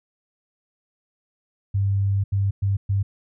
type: tone bursts at uneven times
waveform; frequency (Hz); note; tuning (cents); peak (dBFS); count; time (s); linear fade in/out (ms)
sine; 98.9; G2; +16; -18; 4; 1.74-2.24 / 2.32-2.51 / 2.62-2.77 / 2.89-3.03; 10
effects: none